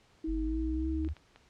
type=tone with vibrato; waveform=sine; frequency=318.3 Hz; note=D#4; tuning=39 cents sharp; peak=-32 dBFS; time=0.24-1.08 s; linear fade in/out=5 ms; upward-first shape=triangle; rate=3.5 Hz; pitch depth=18 cents each way
type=linear sweep; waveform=sine; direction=up; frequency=46.53 to 76.5 Hz; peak=-32 dBFS; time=0.27-1.14 s; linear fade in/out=20 ms
type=clicks; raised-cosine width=0.3 ms; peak=-36 dBFS; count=4; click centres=1.048 / 1.088 / 1.167 / 1.36 s
effects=pink hiss -64 dBFS RMS until 1.49 s + low-pass 6000 Hz 12 dB/octave